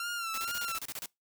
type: tone with vibrato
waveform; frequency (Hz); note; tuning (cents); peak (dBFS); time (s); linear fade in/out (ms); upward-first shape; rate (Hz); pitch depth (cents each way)
sawtooth; 1368; F6; -36; -30; 0-0.78; 2; sine; 2.2; 67
type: noise bursts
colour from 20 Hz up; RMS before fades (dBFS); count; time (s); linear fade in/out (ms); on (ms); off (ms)
white; -39; 11; 0.34-1.058; 0; 38; 30
effects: noise-tail reverb RT60 0.2 s tail -24 dB re dry